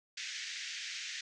pink band-pass noise, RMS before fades -42 dBFS, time 0.17-1.21 s, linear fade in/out 5 ms, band 1700 to 6800 Hz, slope 48 dB/octave, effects none

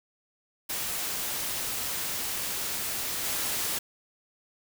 white noise with level steps, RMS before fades -32 / -30 dBFS, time 0.69-3.79 s, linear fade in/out 10 ms, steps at 3.24 s, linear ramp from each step 5 ms, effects none

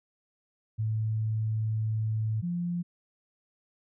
sine tone pair in turn, 109.6 / 174.41 Hz, A2 / F3, -6 / -2 cents, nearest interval minor sixth, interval 804 cents, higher second, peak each -26 / -28 dBFS, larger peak first, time 0.78-2.42 / 2.42-2.83 s, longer first, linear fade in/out 20 ms, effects none

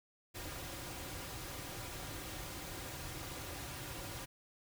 pink noise with comb filter, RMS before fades -45 dBFS, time 0.34-4.26 s, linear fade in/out 20 ms, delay 4.6 ms, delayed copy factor -0.55, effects none

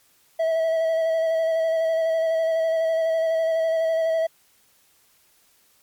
triangle tone with vibrato, 650 Hz, E5, 24 cents flat, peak -17 dBFS, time 0.39-4.27 s, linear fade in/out 10 ms, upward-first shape square, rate 12 Hz, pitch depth 16 cents each way, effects white hiss -60 dBFS RMS until 5.82 s + MP3 96 kbps

